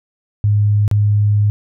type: tone with dropouts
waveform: sine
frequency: 103.83 Hz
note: G#2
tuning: in tune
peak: -10 dBFS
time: 0.44-1.5 s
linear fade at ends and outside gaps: 0 ms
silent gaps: 0.879-0.913 s
effects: none